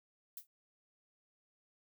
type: noise with exponential decay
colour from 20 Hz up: violet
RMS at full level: -41 dBFS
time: 0.37-0.47 s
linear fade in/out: 2 ms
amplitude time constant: 21 ms
effects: none